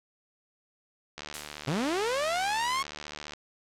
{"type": "click train", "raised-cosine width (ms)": 0.2, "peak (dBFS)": -21, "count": 162, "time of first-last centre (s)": [1.18, 3.335], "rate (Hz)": 74.7}
{"type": "noise with exponential decay", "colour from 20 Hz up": "blue", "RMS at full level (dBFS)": -33, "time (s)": [1.34, 1.72], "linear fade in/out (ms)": 0, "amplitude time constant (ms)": 82}
{"type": "linear sweep", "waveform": "sawtooth", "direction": "up", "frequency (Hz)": [122.4, 1108.7], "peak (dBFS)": -23, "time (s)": [1.67, 2.83], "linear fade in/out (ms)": 10}
{"effects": ["low-pass 9000 Hz 12 dB/octave"]}